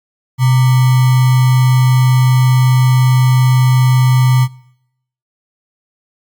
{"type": "tone with sample-and-hold", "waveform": "sine", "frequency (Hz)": 127.3, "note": "C3", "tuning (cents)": -47, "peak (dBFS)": -7, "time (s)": [0.38, 4.48], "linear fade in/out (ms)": 50, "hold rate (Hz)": 1050, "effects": ["noise-tail reverb RT60 0.8 s tail -23 dB re dry", "Opus 48 kbps"]}